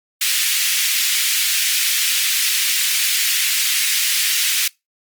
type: high-pass noise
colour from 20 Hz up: pink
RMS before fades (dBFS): -18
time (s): 0.21-4.68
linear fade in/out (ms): 5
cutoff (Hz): 2100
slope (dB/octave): 24
effects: noise-tail reverb RT60 0.2 s tail -24 dB re dry + Opus 32 kbps